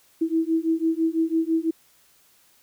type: beating tone pair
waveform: sine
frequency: 322.4 / 328.4 Hz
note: E4 / E4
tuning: -38 / -6 cents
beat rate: 6 Hz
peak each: -23 dBFS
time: 0.21-1.71 s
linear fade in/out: 10 ms
effects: white hiss -59 dBFS RMS until 2.62 s